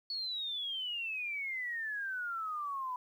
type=exponential sweep; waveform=sine; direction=down; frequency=4435 to 987.8 Hz; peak=-35 dBFS; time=0.1-2.96 s; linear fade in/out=2 ms; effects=11-bit